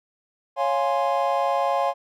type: chord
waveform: triangle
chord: Db major seventh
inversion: none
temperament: equal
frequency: 554.4 / 698.5 / 830.6 / 1046.5 Hz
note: Db5 / F5 / Ab5 / C6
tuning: 0 / 0 / 0 / 0 cents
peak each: -23 / -23 / -24 / -25 dBFS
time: 0.56-1.94 s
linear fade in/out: 50 ms
effects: none